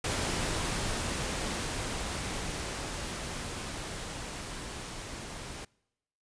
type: noise with level ramp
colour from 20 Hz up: pink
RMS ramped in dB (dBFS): -31 to -42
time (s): 0.04-5.65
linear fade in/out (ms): 5
effects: noise-tail reverb RT60 0.9 s tail -26 dB re dry + resampled to 22050 Hz